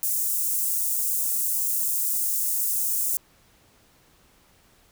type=high-pass noise; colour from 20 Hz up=white; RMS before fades=-25 dBFS; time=0.03-3.17 s; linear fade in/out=0 ms; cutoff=7500 Hz; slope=24 dB/octave; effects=pink hiss -59 dBFS RMS until 4.91 s